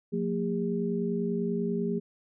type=tone cluster; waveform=sine; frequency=177.4 / 227.5 / 405 Hz; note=F3 / A#3 / G#4; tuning=+27 / -42 / -43 cents; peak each=-31 dBFS; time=0.12-2 s; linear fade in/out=20 ms; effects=none

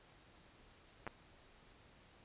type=clicks; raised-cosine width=0.5 ms; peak=-28 dBFS; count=2; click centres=1.067 / 1.076 s; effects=pink hiss -64 dBFS RMS until 2.24 s + resampled to 8000 Hz

